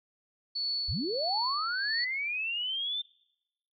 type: tone with tremolo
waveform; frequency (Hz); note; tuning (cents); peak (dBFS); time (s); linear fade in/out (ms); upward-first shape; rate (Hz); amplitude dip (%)
sine; 4435; C#8; 0; -28; 0.55-2.05; 10; sine; 1.5; 55
type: linear sweep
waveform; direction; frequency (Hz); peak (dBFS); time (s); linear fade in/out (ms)
sine; up; 42.75 to 3600; -30; 0.88-3.02; 10
effects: noise-tail reverb RT60 0.9 s tail -25 dB re dry